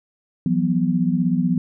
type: chord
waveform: sine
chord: E suspended second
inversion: none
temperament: equal with one note detuned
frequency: 168.96 / 185 / 246.9 Hz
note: E3 / F#3 / B3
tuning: +43 / 0 / 0 cents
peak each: -21 dBFS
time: 0.46-1.58 s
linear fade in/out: 2 ms
effects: none